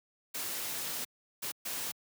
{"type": "noise bursts at uneven times", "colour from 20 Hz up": "white", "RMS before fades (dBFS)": -37, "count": 3, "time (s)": [[0.34, 1.05], [1.42, 1.52], [1.65, 1.92]], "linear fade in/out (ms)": 10, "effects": ["high-pass 100 Hz 12 dB/octave"]}